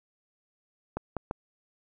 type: clicks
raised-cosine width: 1 ms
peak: -17 dBFS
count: 3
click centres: 0.97 / 1.167 / 1.311 s
effects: none